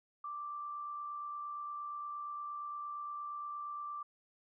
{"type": "tone with amplitude modulation", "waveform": "sine", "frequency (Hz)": 1174.7, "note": "D6", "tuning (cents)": 0, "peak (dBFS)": -38, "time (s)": [0.24, 4.03], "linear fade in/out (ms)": 5, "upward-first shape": "sine", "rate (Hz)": 68.6, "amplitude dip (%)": 30, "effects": []}